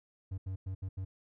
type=tone bursts at uneven times; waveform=triangle; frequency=94.7 Hz; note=F#2; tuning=41 cents sharp; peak=-33 dBFS; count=5; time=0.31-0.38 / 0.46-0.56 / 0.66-0.75 / 0.82-0.89 / 0.97-1.05 s; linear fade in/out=10 ms; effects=none